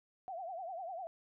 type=tone with vibrato; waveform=sine; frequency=715 Hz; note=F5; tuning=41 cents sharp; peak=-40 dBFS; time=0.28-1.07 s; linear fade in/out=0 ms; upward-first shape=triangle; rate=10 Hz; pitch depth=180 cents each way; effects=none